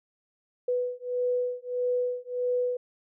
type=beating tone pair; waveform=sine; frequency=493.9 / 495.5 Hz; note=B4 / B4; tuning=0 / +6 cents; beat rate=1.6 Hz; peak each=-29 dBFS; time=0.68-2.77 s; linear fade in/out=5 ms; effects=none